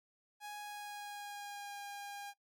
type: tone with pitch glide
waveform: sawtooth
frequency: 830.6 to 809.3 Hz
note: G#5 to G#5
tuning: 0 to -45 cents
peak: -40 dBFS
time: 0.4-2.34 s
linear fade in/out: 50 ms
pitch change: -45 cents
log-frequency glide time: 0.6-1.81 s
effects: noise-tail reverb RT60 0.1 s tail -20 dB re dry + MP3 96 kbps